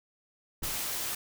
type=noise with exponential decay; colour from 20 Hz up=brown; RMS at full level=-33 dBFS; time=0.62-0.85 s; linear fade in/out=5 ms; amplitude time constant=50 ms
type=noise; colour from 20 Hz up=white; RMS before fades=-34 dBFS; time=0.63-1.15 s; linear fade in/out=5 ms
effects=none